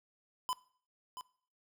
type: tone with echo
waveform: square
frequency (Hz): 1010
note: B5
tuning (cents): +39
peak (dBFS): -33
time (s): 0.49-0.53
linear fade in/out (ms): 0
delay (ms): 680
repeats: 1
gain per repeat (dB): -10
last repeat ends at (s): 1.21
effects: noise-tail reverb RT60 0.5 s tail -21 dB re dry